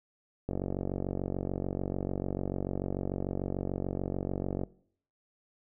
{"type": "click train", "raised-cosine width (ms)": 2, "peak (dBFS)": -19, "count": 195, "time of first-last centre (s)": [0.49, 4.635], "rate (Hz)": 46.8, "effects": ["noise-tail reverb RT60 0.6 s tail -21 dB re dry"]}